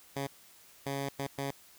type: tone bursts at uneven times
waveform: 10% pulse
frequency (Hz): 138.59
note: C#3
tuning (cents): 0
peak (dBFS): -25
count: 4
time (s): 0.16-0.27 / 0.86-1.09 / 1.19-1.27 / 1.38-1.51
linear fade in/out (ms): 5
effects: white hiss -58 dBFS RMS until 1.78 s